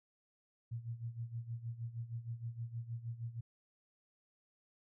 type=tone with tremolo; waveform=sine; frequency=116.54 Hz; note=A#2; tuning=in tune; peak=-37 dBFS; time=0.71-3.41 s; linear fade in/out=10 ms; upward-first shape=sine; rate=6.4 Hz; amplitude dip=80%; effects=none